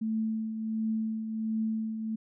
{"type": "tone with tremolo", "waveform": "sine", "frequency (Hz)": 220.5, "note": "A3", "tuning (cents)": 4, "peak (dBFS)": -26, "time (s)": [0.01, 2.16], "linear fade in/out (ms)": 10, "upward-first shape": "triangle", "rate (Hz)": 1.4, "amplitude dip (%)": 55, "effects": []}